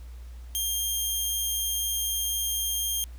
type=tone; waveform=10% pulse; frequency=3202 Hz; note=G7; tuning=36 cents sharp; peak=-18 dBFS; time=0.55-3.04 s; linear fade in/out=0 ms; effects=added 60 Hz sine -39 dBFS peak until 3.18 s + pink hiss -58 dBFS RMS until 3.18 s